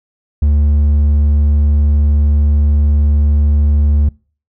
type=tone with hard clipping; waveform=sine; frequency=73.42 Hz; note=D2; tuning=in tune; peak=-9 dBFS; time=0.42-4.09 s; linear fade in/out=5 ms; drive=3 dB; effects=noise-tail reverb RT60 0.4 s tail -25 dB re dry